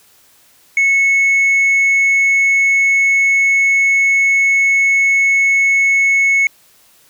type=tone with tanh clipping; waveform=sine; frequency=2200 Hz; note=C#7; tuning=14 cents flat; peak=-10 dBFS; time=0.77-6.47 s; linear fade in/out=2 ms; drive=2 dB; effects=white hiss -50 dBFS RMS until 7.09 s